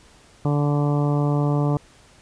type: harmonic tone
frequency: 145.6 Hz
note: D3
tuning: 15 cents flat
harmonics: 1 / 2 / 3 / 4 / 5 / 6 / 7 / 8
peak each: -19 / -25 / -29 / -31 / -33 / -35 / -36 / -37 dBFS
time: 0.45-1.77 s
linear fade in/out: 2 ms
effects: pink hiss -52 dBFS RMS until 2.21 s + resampled to 22050 Hz